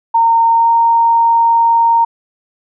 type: tone with pitch glide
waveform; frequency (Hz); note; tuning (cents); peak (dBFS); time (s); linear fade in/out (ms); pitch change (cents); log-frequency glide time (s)
sine; 918 to 924.9; A#5 to A#5; -27 to -14; -7; 0.14-2.05; 10; +13; 0.54-0.69
effects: none